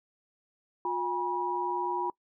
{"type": "tone cluster", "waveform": "sine", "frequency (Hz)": [357.5, 818, 968], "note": ["F4", "G#5", "B5"], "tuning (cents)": [41, -26, -35], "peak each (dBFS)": [-34, -36, -30], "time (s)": [0.85, 2.1], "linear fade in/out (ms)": 2, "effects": ["noise-tail reverb RT60 0.1 s tail -24 dB re dry"]}